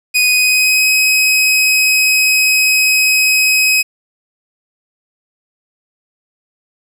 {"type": "tone with pitch glide", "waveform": "sawtooth", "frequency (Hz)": [2489, 2535], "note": ["D#7", "D#7"], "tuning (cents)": [0, 32], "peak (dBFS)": -6, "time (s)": [0.14, 3.83], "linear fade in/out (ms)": 20, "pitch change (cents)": 32, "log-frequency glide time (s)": [0.26, 0.89], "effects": ["resampled to 32000 Hz", "7-bit"]}